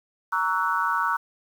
sine chord, F# dominant seventh, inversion first, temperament equal with one note detuned, 932.3 / 1127.5 / 1318.5 / 1480 Hz, A#5 / C#6 / E6 / F#6, 0 / +29 / 0 / 0 cents, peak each -27 dBFS, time 0.32-1.17 s, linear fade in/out 10 ms, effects 8-bit

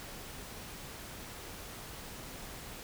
silence, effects pink hiss -46 dBFS RMS until 2.83 s

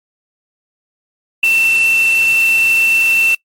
sine tone in noise, 2683 Hz, E7, 30 cents sharp, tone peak -9 dBFS, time 1.43-3.35 s, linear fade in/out 5 ms, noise white, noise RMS -26 dBFS, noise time 1.43-3.35 s, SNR +14 dB, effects noise-tail reverb RT60 0.1 s tail -24 dB re dry + MP3 64 kbps

